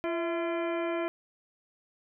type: harmonic tone with a mistuned harmonic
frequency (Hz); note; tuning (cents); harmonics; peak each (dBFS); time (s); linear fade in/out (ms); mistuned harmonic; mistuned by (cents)
341.5; F4; -39; 1 / 2 / 3 / 4 / 5 / 6 / 7 / 9; -31 / -33 / -40 / -42 / -45 / -46 / -43 / -51; 0.04-1.08; 0; 2; -62
effects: none